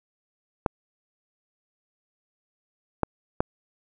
clicks, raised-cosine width 1 ms, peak -7 dBFS, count 3, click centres 0.662 / 3.033 / 3.405 s, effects none

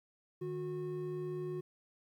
triangle tone pair together, 153 / 363.9 Hz, D#3 / F#4, -29 / -29 cents, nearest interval octave + minor third, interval 1500 cents, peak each -40 / -36 dBFS, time 0.41-1.61 s, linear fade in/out 10 ms, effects 12-bit

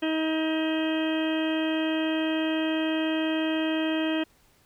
harmonic tone, 316.7 Hz, D#4, 31 cents sharp, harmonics 1 / 2 / 3 / 4 / 5 / 6 / 8 / 9 / 10, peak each -25 / -32 / -40 / -43 / -39 / -39 / -38 / -42 / -37 dBFS, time 0.02-4.24 s, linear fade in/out 10 ms, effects pink hiss -62 dBFS RMS until 4.65 s

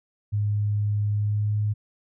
sine tone with pitch glide, 103.9 to 105.17 Hz, G#2 to G#2, +1 to +22 cents, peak -21 dBFS, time 0.32-1.74 s, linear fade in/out 20 ms, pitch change +21 cents, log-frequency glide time 1.12-1.56 s, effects none

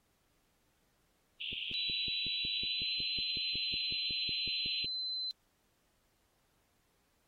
white band-pass noise, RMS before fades -40 dBFS, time 1.4-4.86 s, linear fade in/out 10 ms, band 2600 to 3400 Hz, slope 96 dB/octave
click train, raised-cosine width 3 ms, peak -35 dBFS, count 19, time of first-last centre 1.53-4.845 s, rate 5.43 Hz
sine tone with pitch glide, 3951 to 4057 Hz, B7 to B7, 0 to +46 cents, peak -35 dBFS, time 1.74-5.31 s, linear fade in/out 0 ms, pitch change +46 cents, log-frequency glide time 2.61-2.92 s
effects pink hiss -75 dBFS RMS until 7.27 s + AAC 48 kbps

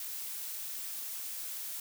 blue noise, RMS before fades -40 dBFS, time 0-1.8 s, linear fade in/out 2 ms, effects none

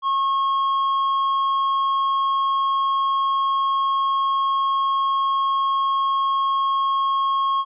triangle tone with tanh clipping, 1088 Hz, C#6, 33 cents flat, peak -19 dBFS, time 0.02-7.65 s, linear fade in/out 50 ms, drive 10 dB, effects resampled to 8000 Hz

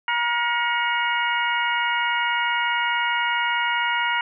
harmonic tone with a mistuned harmonic, 475.5 Hz, A#4, 34 cents sharp, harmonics 2 / 3 / 4 / 5 / 6, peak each -24 / -26 / -27 / -28 / -29 dBFS, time 0.08-4.21 s, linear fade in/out 2 ms, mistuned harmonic 5, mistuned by -120 cents, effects none

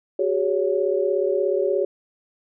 sine tone cluster, 374.4 / 411.2 / 560 Hz, F#4 / G#4 / C#5, +20 / -17 / +18 cents, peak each -23 dBFS, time 0.19-1.85 s, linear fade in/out 5 ms, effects none

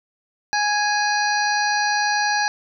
harmonic tone with a mistuned harmonic, 830.6 Hz, G#5, in tune, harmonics 1 / 2 / 3 / 5 / 6 / 7, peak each -21 / -22 / -31 / -29 / -29 / -30 dBFS, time 0.53-2.48 s, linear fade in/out 0 ms, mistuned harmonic 6, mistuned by -83 cents, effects none

